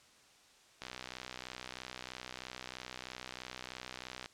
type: click train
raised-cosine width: 0.2 ms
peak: -25 dBFS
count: 218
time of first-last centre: 0.82-4.259 s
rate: 63.1 Hz
effects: white hiss -63 dBFS RMS until 4.33 s + low-pass 7000 Hz 12 dB/octave